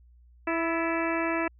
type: harmonic tone with a mistuned harmonic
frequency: 330 Hz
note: E4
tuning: 2 cents sharp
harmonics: 1 / 2 / 3 / 4 / 5 / 6 / 7 / 8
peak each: -29 / -32 / -34 / -35 / -36 / -37 / -37 / -38 dBFS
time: 0.47-1.48 s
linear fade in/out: 5 ms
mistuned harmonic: 5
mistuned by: +54 cents
effects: added 60 Hz sine -53 dBFS peak until 1.59 s